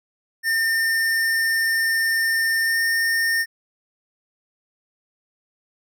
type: tone with pitch glide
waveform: square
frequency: 1809 to 1822.6 Hz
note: A6 to A#6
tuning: +48 to -39 cents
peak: -19 dBFS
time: 0.43-3.46 s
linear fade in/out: 50 ms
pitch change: +13 cents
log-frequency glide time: 2.63-2.78 s
effects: none